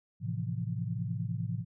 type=chord; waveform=sine; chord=F major seventh; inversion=first; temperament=equal; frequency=110 / 130.81 / 164.81 / 174.61 Hz; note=A2 / C3 / E3 / F3; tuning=0 / 0 / 0 / 0 cents; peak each=-35 / -37 / -38 / -39 dBFS; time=0.2-1.65 s; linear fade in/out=50 ms; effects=none